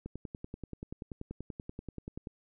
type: click train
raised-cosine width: 3 ms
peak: -27 dBFS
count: 24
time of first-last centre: 0.06-2.272 s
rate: 10.4 Hz
effects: none